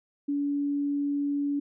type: tone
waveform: sine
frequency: 285.6 Hz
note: D4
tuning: 48 cents flat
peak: -25 dBFS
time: 0.28-1.6 s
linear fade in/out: 10 ms
effects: none